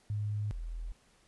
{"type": "tone pair in turn", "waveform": "sine", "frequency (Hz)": [104.5, 41.47], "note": ["G#2", "E1"], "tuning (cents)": [11, 11], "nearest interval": "octave + major third", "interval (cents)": 1600, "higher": "first", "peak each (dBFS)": [-31, -36], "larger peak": "first", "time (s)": [[0.1, 0.51], [0.51, 0.92]], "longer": "neither", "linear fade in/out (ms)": 0, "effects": ["pink hiss -66 dBFS RMS until 1.27 s", "resampled to 24000 Hz"]}